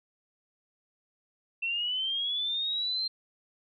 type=linear sweep; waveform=sine; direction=up; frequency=2678 to 4174 Hz; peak=-28 dBFS; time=1.62-3.08 s; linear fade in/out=10 ms; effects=none